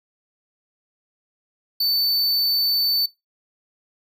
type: tone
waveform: square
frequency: 4523 Hz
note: C#8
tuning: 34 cents sharp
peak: -19 dBFS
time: 1.8-3.06 s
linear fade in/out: 5 ms
effects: noise-tail reverb RT60 0.2 s tail -22 dB re dry

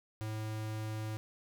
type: tone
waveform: square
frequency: 108.7 Hz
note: A2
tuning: 21 cents flat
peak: -37 dBFS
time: 0.21-1.17 s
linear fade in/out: 0 ms
effects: none

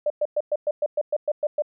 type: tone bursts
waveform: sine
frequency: 596 Hz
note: D5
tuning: 25 cents sharp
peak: -19 dBFS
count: 11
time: 0.06-1.622 s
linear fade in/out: 5 ms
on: 42 ms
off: 110 ms
effects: none

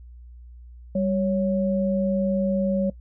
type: tone pair together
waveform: sine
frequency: 196 / 555.3 Hz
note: G3 / C#5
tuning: 0 / +3 cents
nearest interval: octave + tritone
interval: 1803 cents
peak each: -22 / -24 dBFS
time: 0.95-2.9 s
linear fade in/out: 5 ms
effects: noise-tail reverb RT60 0.1 s tail -20 dB re dry + added 60 Hz sine -41 dBFS peak until 3 s

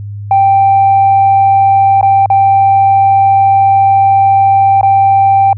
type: tone with dropouts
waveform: sine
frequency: 784 Hz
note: G5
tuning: in tune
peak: -3 dBFS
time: 0.31-5.53 s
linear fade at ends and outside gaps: 2 ms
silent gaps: 2.012-2.028 / 2.26-2.301 / 4.812-4.83 s
effects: tanh soft clip ceiling -1 dBFS + added 102 Hz sine -20 dBFS peak until 5.57 s

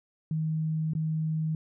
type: tone with dropouts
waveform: sine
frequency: 157.7 Hz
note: D#3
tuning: 24 cents sharp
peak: -26 dBFS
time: 0.31-1.55 s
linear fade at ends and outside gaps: 2 ms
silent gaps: 0.935-0.951 s
effects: none

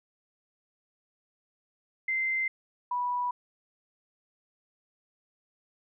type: tone pair in turn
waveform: sine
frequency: 2079 / 981.2 Hz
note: C7 / B5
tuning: -12 / -12 cents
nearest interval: octave + minor second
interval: 1300 cents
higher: first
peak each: -26 / -27 dBFS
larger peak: first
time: 2.08-2.48 / 2.91-3.31 s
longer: neither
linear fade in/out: 5 ms
effects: none

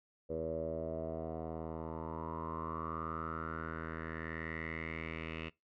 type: tone with low-pass filter sweep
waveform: 10% pulse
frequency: 80.7 Hz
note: E2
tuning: 36 cents flat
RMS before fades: -41 dBFS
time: 0.29-5.5 s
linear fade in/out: 20 ms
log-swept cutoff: 520 to 2600 Hz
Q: 8
effects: noise-tail reverb RT60 0.2 s tail -22 dB re dry

